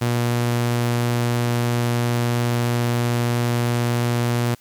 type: tone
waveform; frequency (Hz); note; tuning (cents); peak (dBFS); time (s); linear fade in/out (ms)
sawtooth; 119.8; A#2; +48; -14; 0.01-4.55; 10
effects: white hiss -54 dBFS RMS until 4.6 s + MP3 96 kbps